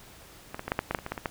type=clicks; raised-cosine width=0.5 ms; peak=-20 / -19 / -17 / -10 / -10 / -13 / -10 / -23 / -19 / -15 / -19 / -13 dBFS; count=12; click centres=0.545 / 0.594 / 0.68 / 0.719 / 0.791 / 0.91 / 0.948 / 0.988 / 1.064 / 1.12 / 1.178 / 1.258 s; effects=pink hiss -51 dBFS RMS until 1.3 s